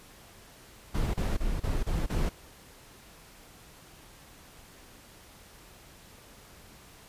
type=noise bursts; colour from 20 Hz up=brown; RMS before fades=-28 dBFS; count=6; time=0.94-2.295 s; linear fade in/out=10 ms; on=200 ms; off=31 ms; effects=pink hiss -53 dBFS RMS until 7.08 s + resampled to 32000 Hz